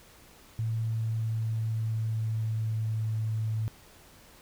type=tone with pitch glide; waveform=sine; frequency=112.4 to 110.02 Hz; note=A2 to A2; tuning=+37 to 0 cents; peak=-27 dBFS; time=0.59-3.68 s; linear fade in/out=0 ms; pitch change=-37 cents; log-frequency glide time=0.75-3.13 s; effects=pink hiss -55 dBFS RMS until 4.41 s